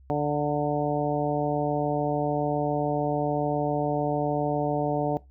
harmonic tone with a mistuned harmonic, 147 Hz, D3, 2 cents sharp, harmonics 1 / 2 / 3 / 4 / 5 / 6, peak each -30 / -29 / -30 / -29 / -29 / -35 dBFS, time 0.1-5.17 s, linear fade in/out 0 ms, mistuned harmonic 6, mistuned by +41 cents, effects noise-tail reverb RT60 0.2 s tail -20 dB re dry + added 66 Hz sine -50 dBFS peak until 5.3 s

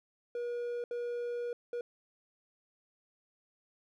triangle tone bursts at uneven times, 480 Hz, B4, 49 cents flat, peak -32 dBFS, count 3, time 0.35-0.84 / 0.91-1.53 / 1.73-1.81 s, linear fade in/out 2 ms, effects none

